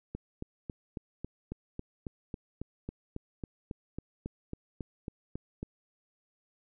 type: click train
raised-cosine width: 3 ms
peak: -24 dBFS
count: 21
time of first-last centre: 0.15-5.629 s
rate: 3.65 Hz
effects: none